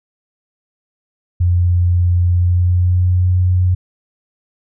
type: tone with pitch glide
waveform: sine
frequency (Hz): 88.3 to 90.83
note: F2 to F#2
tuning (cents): +20 to -32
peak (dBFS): -10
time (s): 1.4-3.75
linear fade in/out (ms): 10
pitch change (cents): +48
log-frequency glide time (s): 2.31-3.32
effects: none